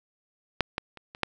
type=clicks; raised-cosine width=0.3 ms; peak=-6 / -12 / -28 / -26 / -8 dBFS; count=5; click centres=0.607 / 0.781 / 0.973 / 1.149 / 1.233 s; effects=none